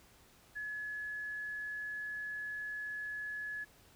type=tone; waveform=sine; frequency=1700 Hz; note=G#6; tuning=40 cents sharp; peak=-38 dBFS; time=0.55-3.65 s; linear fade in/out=20 ms; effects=pink hiss -63 dBFS RMS until 3.95 s